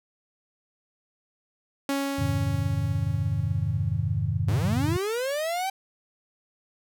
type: tone with exponential decay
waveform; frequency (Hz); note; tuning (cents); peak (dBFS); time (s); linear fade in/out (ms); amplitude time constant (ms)
sawtooth; 277.2; C#4; 0; -20; 1.89-4.47; 2; 560
type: chord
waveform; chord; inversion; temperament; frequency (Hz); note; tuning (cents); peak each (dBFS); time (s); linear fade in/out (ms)
sine; F minor seventh; none; equal; 87.31 / 103.83 / 130.81 / 155.56; F2 / Ab2 / C3 / Eb3; 0 / 0 / 0 / 0; -30 / -27 / -30 / -30; 2.18-4.97; 10
type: linear sweep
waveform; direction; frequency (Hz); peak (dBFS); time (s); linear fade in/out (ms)
45% pulse; up; 82 to 784; -26; 4.48-5.7; 5
effects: none